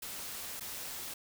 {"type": "noise with dropouts", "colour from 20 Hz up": "white", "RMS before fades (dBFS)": -42, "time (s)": [0.02, 1.14], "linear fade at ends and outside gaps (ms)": 5, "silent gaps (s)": [0.598, 0.607], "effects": []}